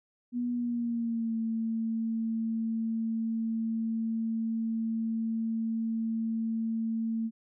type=tone with pitch glide; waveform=sine; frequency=242.8 to 225.2 Hz; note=B3 to A3; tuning=-29 to +40 cents; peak=-28 dBFS; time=0.32-7.31 s; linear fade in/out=50 ms; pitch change=-131 cents; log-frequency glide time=0.52-1.36 s; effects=none